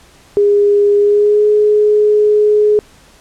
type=tone with pitch glide; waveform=sine; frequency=408.6 to 420.8 Hz; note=G#4 to G#4; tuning=-28 to +23 cents; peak=-7 dBFS; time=0.37-2.79 s; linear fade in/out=0 ms; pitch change=+51 cents; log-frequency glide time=0.97-1.46 s; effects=pink hiss -45 dBFS RMS until 3.2 s + low-pass 10000 Hz 12 dB/octave